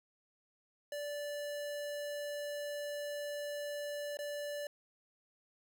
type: tone with dropouts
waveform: square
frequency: 583 Hz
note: D5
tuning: 13 cents flat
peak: -39 dBFS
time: 0.92-4.67 s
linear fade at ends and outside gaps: 2 ms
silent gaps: 4.171-4.189 s
effects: none